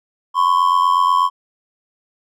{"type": "ring-modulated tone", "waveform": "triangle", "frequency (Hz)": 1054, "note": "C6", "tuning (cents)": 12, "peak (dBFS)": -7, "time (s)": [0.34, 1.3], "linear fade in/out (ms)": 50, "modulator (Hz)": 44.1, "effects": []}